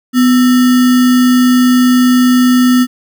sine tone with sample-and-hold, 250 Hz, B3, 21 cents sharp, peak -5 dBFS, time 0.13-2.87 s, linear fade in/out 50 ms, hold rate 1575 Hz, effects none

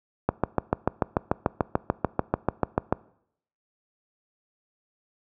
click train, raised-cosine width 1 ms, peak -6 dBFS, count 19, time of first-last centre 0.29-2.925 s, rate 6.83 Hz, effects noise-tail reverb RT60 0.7 s tail -22 dB re dry + high-pass 60 Hz 12 dB/octave

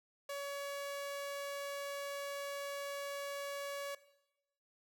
sawtooth tone, 564 Hz, C#5, 30 cents sharp, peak -36 dBFS, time 0.29-3.95 s, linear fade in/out 5 ms, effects noise-tail reverb RT60 0.9 s tail -17 dB re dry

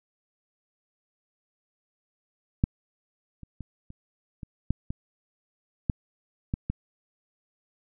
clicks, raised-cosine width 5 ms, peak -8 / -30 / -25 / -30 / -25 / -11 / -19 / -11 / -14 / -15 dBFS, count 10, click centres 2.639 / 3.433 / 3.607 / 3.904 / 4.432 / 4.706 / 4.905 / 5.898 / 6.539 / 6.7 s, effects none

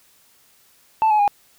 sine tone with pitch steps, 880 / 848.1 / 817.3 Hz, A5 / G#5 / G#5, 0 / +36 / -28 cents, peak -11 dBFS, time 1.02-1.278 s, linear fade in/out 0 ms, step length 86 ms, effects tanh soft clip ceiling -12 dBFS + white hiss -56 dBFS RMS until 1.58 s

